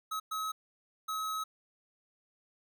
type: tone bursts at uneven times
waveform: square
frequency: 1281 Hz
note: E6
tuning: 50 cents flat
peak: -34 dBFS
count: 3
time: 0.11-0.2 / 0.31-0.52 / 1.08-1.44 s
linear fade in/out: 10 ms
effects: none